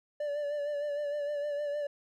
triangle tone with vibrato, 583 Hz, D5, 13 cents flat, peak -29 dBFS, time 0.2-1.87 s, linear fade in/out 5 ms, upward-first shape sine, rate 6.5 Hz, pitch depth 35 cents each way, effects none

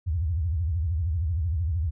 sine tone with vibrato, 81.9 Hz, E2, 11 cents flat, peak -23 dBFS, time 0.06-1.91 s, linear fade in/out 20 ms, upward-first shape sine, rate 13 Hz, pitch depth 230 cents each way, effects none

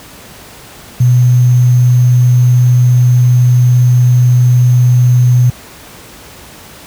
sine tone with sample-and-hold, 123.47 Hz, B2, in tune, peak -4 dBFS, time 1-5.5 s, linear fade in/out 5 ms, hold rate 6300 Hz, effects pink hiss -34 dBFS RMS until 6.86 s + high-pass 60 Hz 12 dB/octave

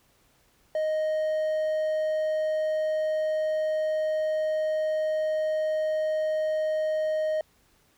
triangle tone, 622.3 Hz, D#5, in tune, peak -22 dBFS, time 0.75-7.41 s, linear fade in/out 2 ms, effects pink hiss -64 dBFS RMS until 7.97 s

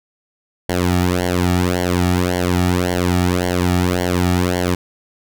sawtooth tone with flanger, 89.6 Hz, F2, 45 cents sharp, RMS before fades -17 dBFS, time 0.69-4.75 s, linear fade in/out 5 ms, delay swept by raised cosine 0.79 to 1.99 ms, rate 1.8 Hz, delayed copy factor -0.95, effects none

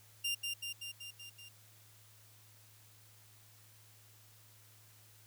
sawtooth tone with echo, 2794 Hz, F7, in tune, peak -30 dBFS, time 0.24-0.35 s, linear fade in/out 10 ms, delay 190 ms, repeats 6, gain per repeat -3 dB, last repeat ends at 1.49 s, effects added 107 Hz sine -63 dBFS peak until 5.26 s + white hiss -63 dBFS RMS until 5.26 s

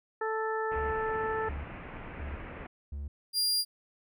harmonic tone, 440 Hz, A4, in tune, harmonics 1 / 2 / 3 / 4, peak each -32 / -35 / -37 / -38 dBFS, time 0.21-1.49 s, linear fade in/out 5 ms
pink low-pass noise, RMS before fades -43 dBFS, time 0.71-2.67 s, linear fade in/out 10 ms, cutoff 2600 Hz, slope 48 dB/octave
triangle tone bursts, 71.5 Hz, D2, 46 cents flat, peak -33 dBFS, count 4, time 0.76-3.08 s, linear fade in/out 5 ms, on 160 ms, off 560 ms
sawtooth tone, 4800 Hz, D8, 37 cents sharp, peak -23 dBFS, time 3.33-3.65 s, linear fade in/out 50 ms
effects none

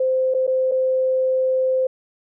sine tone with dropouts, 519 Hz, C5, 14 cents flat, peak -16 dBFS, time 0-1.87 s, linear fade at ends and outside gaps 5 ms, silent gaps 0.34-0.346 / 0.468-0.476 / 0.714-0.718 s, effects none

